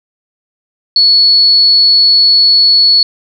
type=tone; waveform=sine; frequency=4400 Hz; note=C#8; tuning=14 cents flat; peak=-4 dBFS; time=0.96-3.03 s; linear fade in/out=2 ms; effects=none